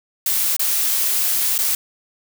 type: noise with dropouts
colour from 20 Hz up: blue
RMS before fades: -19 dBFS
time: 0.26-1.75 s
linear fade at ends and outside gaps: 2 ms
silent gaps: 0.566-0.594 / 1.58-1.588 s
effects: none